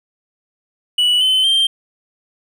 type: tone with pitch steps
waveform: triangle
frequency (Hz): 2949 / 3053 / 3161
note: F#7 / G7 / G7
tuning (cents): -6 / -46 / +14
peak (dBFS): -10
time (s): 0.98-1.67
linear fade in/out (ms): 5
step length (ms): 230
effects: none